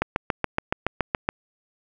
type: click train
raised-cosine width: 0.5 ms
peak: -6 dBFS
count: 10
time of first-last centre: 0.02-1.289 s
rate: 7.09 Hz
effects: none